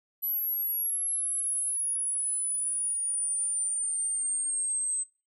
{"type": "exponential sweep", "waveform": "sine", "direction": "down", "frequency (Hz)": [11830, 8190], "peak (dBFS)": -27, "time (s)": [0.22, 5.04], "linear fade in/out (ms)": 20, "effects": ["noise-tail reverb RT60 0.3 s tail -20 dB re dry"]}